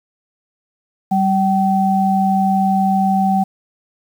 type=tone pair together; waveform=sine; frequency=193.75 / 767 Hz; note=G3 / G5; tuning=-20 / -38 cents; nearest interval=2 octaves; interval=2382 cents; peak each=-15 dBFS; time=1.11-3.44 s; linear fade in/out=10 ms; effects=7-bit